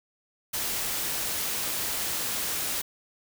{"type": "noise", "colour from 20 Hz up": "white", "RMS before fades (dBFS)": -30, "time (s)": [0.53, 2.82], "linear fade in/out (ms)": 10, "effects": []}